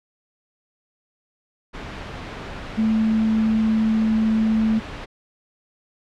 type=tone in noise; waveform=sine; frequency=220 Hz; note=A3; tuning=in tune; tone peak=-16 dBFS; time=2.77-4.8 s; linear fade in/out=20 ms; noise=pink; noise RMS=-33 dBFS; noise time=1.73-5.06 s; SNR=+14 dB; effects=low-pass 3000 Hz 12 dB/octave